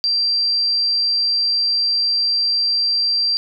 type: tone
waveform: sine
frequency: 4714 Hz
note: D8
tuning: 6 cents sharp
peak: -15 dBFS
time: 0.04-3.37 s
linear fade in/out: 0 ms
effects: none